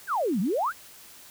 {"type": "exponential two-way sweep", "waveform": "sine", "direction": "down then up", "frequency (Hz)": [1711, 172.7, 1711], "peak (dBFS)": -23, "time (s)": [0.07, 0.73], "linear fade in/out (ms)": 50, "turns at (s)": 0.4, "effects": ["white hiss -49 dBFS RMS until 1.3 s"]}